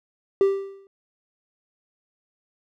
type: tone with exponential decay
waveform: triangle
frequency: 392 Hz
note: G4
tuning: in tune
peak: -10 dBFS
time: 0.41-0.87 s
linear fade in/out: 1 ms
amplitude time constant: 100 ms
effects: tanh soft clip ceiling -7 dBFS